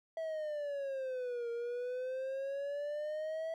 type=exponential two-way sweep; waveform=triangle; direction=down then up; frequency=655 to 466.2 to 655 Hz; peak=-34 dBFS; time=0.17-3.54 s; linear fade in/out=2 ms; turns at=1.5 s; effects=none